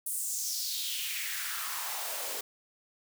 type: noise with high-pass filter sweep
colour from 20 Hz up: white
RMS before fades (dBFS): -35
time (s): 0.06-2.41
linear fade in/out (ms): 5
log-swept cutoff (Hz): 10000 to 430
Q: 3
effects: none